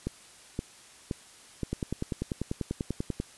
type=two click trains; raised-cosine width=3 ms; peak=-17 / -17 dBFS; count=4 / 16; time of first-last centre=0.07-1.633 / 1.73-3.201 s; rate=1.92 / 10.2 Hz; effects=white hiss -53 dBFS RMS until 3.37 s + resampled to 24000 Hz